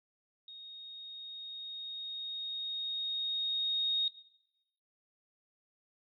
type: tone with level ramp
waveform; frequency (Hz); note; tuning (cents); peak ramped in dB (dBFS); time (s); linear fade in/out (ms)
sine; 3729; A#7; 0; -46 to -27; 0.48-4.08; 2
effects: noise-tail reverb RT60 0.9 s tail -18 dB re dry